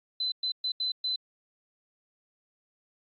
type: tone bursts at uneven times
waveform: sine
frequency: 4035 Hz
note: B7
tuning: 36 cents sharp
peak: -27 dBFS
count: 5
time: 0.2-0.32 / 0.43-0.52 / 0.64-0.72 / 0.8-0.92 / 1.04-1.16 s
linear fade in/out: 5 ms
effects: AAC 32 kbps